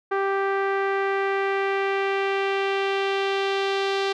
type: tone with low-pass filter sweep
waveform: sawtooth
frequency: 392 Hz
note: G4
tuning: in tune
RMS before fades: -24 dBFS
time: 0.11-4.13 s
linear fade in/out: 10 ms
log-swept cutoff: 1500 to 4000 Hz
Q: 1.8
effects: none